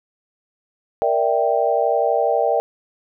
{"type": "chord", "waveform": "sine", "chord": "E half-diminished seventh", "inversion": "second", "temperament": "equal", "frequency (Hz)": [466.2, 587.3, 659.3, 784], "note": ["Bb4", "D5", "E5", "G5"], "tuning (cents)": [0, 0, 0, 0], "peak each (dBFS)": -21, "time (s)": [1.02, 2.6], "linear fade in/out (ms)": 0, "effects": []}